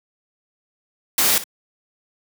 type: noise with echo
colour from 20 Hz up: white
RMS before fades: -17 dBFS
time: 1.18-1.38 s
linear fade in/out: 2 ms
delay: 59 ms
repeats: 1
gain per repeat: -15 dB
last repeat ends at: 1.439 s
effects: high-pass 150 Hz 12 dB/octave